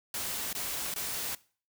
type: noise bursts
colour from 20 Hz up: white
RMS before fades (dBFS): -35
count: 3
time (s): 0.14-1.35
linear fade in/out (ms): 2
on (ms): 390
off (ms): 20
effects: noise-tail reverb RT60 0.4 s tail -20 dB re dry